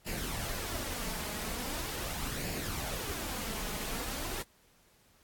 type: noise with flanger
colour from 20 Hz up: pink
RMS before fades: -37 dBFS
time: 0.06-4.43 s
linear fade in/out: 10 ms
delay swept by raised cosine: 0.41 to 4.81 ms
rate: 0.41 Hz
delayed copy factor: +0.5
effects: pink hiss -65 dBFS RMS until 5.23 s + AAC 64 kbps